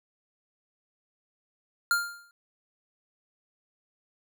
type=tone with exponential decay; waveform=square; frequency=1400 Hz; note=F6; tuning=4 cents sharp; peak=-20 dBFS; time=1.91-2.31 s; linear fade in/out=1 ms; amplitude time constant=85 ms; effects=none